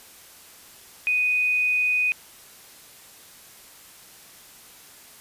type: tone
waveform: sine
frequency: 2489 Hz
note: D#7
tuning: in tune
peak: -19 dBFS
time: 1.07-2.12 s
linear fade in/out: 0 ms
effects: white hiss -48 dBFS RMS until 5.2 s + resampled to 32000 Hz